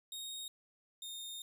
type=tone pair in turn; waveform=sawtooth; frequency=3729 / 3665 Hz; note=A#7 / A#7; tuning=0 / -30 cents; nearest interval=unison; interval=30 cents; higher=first; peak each=-39 / -40 dBFS; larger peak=first; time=0.12-0.48 / 1.02-1.42 s; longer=second; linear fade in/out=2 ms; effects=none